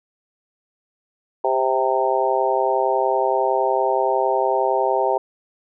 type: harmonic tone with a mistuned harmonic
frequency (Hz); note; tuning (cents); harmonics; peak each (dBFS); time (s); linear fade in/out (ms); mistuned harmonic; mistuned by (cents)
130.81; C3; 0; 3 / 4 / 5 / 6 / 7; -23 / -23 / -23 / -23 / -23; 1.44-5.18; 5; 3; +19
effects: none